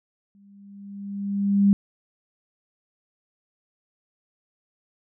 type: tone with exponential growth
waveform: sine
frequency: 200 Hz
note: G3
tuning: 35 cents sharp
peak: -12 dBFS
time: 0.35-1.73 s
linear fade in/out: 0 ms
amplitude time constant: 300 ms
effects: none